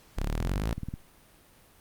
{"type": "exponential sweep", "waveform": "sawtooth", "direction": "up", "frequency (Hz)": [32.27, 58.3], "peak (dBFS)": -24, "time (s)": [0.17, 0.73], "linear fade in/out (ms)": 0}
{"type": "click train", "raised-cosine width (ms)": 5, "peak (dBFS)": -22, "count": 11, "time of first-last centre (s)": [0.41, 0.939], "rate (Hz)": 18.9}
{"effects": ["pink hiss -58 dBFS RMS until 1.8 s", "Opus 48 kbps"]}